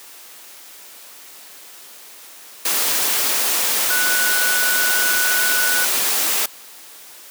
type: tone in noise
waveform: sine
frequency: 1480 Hz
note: F#6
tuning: in tune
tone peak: -19 dBFS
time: 3.9-5.85 s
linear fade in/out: 5 ms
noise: white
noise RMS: -19 dBFS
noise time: 2.65-6.46 s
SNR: -3 dB
effects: white hiss -41 dBFS RMS until 7.3 s + high-pass 300 Hz 12 dB/octave